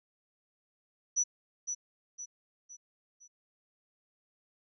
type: tone with echo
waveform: sine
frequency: 5920 Hz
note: F#8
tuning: in tune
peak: -25 dBFS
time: 1.16-1.24 s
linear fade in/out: 20 ms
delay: 510 ms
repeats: 4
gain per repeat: -7 dB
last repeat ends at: 3.28 s
effects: none